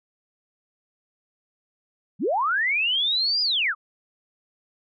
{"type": "linear two-way sweep", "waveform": "sine", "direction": "up then down", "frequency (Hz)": [138.5, 4978, 1123], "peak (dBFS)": -20, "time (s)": [2.19, 3.75], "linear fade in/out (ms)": 50, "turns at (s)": 3.42, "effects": []}